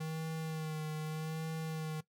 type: tone with vibrato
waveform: square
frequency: 157.5 Hz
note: D#3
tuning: 21 cents sharp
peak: -37 dBFS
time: 0-2.01 s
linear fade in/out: 10 ms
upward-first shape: sine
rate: 0.82 Hz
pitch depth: 30 cents each way
effects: noise-tail reverb RT60 0.1 s tail -18 dB re dry + MP3 96 kbps